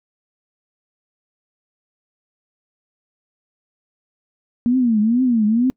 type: tone with vibrato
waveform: sine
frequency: 233.1 Hz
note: A#3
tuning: in tune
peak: -13 dBFS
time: 4.66-5.7 s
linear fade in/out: 0 ms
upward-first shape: triangle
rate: 2.2 Hz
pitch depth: 210 cents each way
effects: noise-tail reverb RT60 0.1 s tail -26 dB re dry